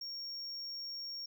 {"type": "tone", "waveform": "triangle", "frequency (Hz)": 5540, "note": "F8", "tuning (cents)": -15, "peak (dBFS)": -39, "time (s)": [0.01, 1.26], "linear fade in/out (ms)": 5, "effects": []}